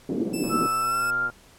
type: band-pass noise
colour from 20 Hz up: white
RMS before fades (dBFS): -27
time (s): 0.09-0.67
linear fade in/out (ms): 5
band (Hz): 190 to 350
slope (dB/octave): 24
type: tone with vibrato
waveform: 5% pulse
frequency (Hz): 2631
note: E7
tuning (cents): -4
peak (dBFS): -24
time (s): 0.33-1.11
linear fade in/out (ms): 10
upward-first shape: square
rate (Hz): 5.1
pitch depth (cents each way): 8
type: click train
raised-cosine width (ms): 1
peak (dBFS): -26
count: 105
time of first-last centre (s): 0.44-1.3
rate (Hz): 121
type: tone with pitch glide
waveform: sine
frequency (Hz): 1318.5 to 1396.9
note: E6 to F6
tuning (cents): 0 to 0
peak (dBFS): -22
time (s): 0.49-1.31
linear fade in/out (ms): 50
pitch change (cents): +100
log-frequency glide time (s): 0.77-1.09
effects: pink hiss -53 dBFS RMS until 1.58 s + low-pass 12000 Hz 12 dB/octave